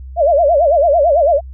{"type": "tone with vibrato", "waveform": "sine", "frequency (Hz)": 622.3, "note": "D#5", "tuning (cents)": 0, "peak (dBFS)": -8, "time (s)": [0.16, 1.41], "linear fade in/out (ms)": 50, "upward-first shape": "sine", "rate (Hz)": 9, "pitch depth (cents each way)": 210, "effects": ["added 65 Hz sine -28 dBFS peak until 1.53 s"]}